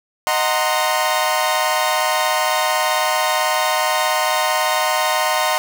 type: chord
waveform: sawtooth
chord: C half-diminished seventh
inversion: first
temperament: equal with one note detuned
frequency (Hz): 622.3 / 740 / 924.3 / 1046.5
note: Eb5 / Gb5 / Bb5 / C6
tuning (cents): 0 / 0 / -15 / 0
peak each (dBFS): -18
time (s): 0.27-5.58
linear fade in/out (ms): 0
effects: none

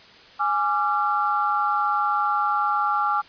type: chord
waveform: sine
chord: D diminished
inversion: second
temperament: equal with one note detuned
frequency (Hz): 830.6 / 1174.7 / 1370.5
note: Ab5 / D6 / F6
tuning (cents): 0 / 0 / -33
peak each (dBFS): -24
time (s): 0.39-3.22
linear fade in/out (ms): 20
effects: white hiss -48 dBFS RMS until 3.28 s + resampled to 11025 Hz

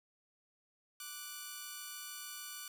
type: tone pair together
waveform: 5% pulse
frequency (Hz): 1174.7 / 1480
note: D6 / F#6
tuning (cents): 0 / 0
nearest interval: major third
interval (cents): 400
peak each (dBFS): -36 / -35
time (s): 1-2.68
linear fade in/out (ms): 2
effects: none

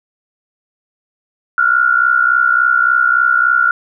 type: tone pair together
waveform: sine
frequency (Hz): 1383 / 1446.5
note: F6 / F#6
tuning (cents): -17 / -40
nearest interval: minor second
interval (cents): 77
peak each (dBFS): -12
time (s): 1.58-3.71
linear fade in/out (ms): 2
effects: none

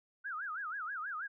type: tone with vibrato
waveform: sine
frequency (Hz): 1430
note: F6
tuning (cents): +41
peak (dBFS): -37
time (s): 0.24-1.28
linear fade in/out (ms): 20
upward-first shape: sine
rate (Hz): 6.2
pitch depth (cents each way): 270
effects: none

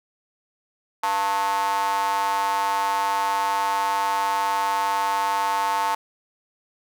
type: tone with high-pass filter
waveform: square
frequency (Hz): 98.9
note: G2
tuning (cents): +16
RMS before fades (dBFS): -23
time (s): 1.03-5.95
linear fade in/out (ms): 5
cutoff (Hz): 930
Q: 6.8
effects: none

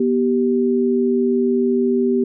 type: tone pair together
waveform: sine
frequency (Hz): 243.2 / 389.4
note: B3 / G4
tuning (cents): -26 / -12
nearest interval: minor sixth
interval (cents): 814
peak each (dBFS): -17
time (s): 0-2.24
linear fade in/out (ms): 5
effects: none

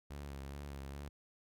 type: tone with vibrato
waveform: sawtooth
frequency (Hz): 70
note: C#2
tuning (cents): +18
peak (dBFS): -40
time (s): 0.1-1.09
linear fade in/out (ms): 10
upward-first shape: sine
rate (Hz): 2.4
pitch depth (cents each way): 43
effects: none

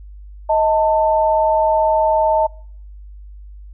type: tone pair together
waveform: sine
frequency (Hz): 630.1 / 891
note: D#5 / A5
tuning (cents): +22 / +22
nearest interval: tritone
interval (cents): 600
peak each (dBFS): -15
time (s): 0.49-2.47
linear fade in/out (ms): 10
effects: noise-tail reverb RT60 0.6 s tail -25 dB re dry + added 50 Hz sine -34 dBFS peak until 3.73 s

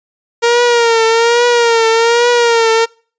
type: tone with vibrato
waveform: sawtooth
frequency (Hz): 466.2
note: A#4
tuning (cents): 0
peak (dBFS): -4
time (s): 0.42-2.86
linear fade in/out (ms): 20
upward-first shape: triangle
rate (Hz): 1.2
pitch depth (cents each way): 71
effects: noise-tail reverb RT60 0.4 s tail -25 dB re dry + resampled to 16000 Hz

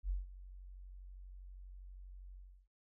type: tone with ADSR envelope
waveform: sine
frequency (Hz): 46.22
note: F#1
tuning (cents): -1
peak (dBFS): -32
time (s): 0.03-2.68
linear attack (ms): 68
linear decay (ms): 160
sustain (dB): -17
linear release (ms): 330
effects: none

